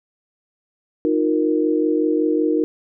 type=chord; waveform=sine; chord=Eb suspended second; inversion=none; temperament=equal with one note detuned; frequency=311.1 / 356.4 / 466.2 Hz; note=Eb4 / F4 / Bb4; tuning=0 / +35 / 0 cents; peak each=-18 / -22 / -21 dBFS; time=1.05-2.64 s; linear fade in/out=0 ms; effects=none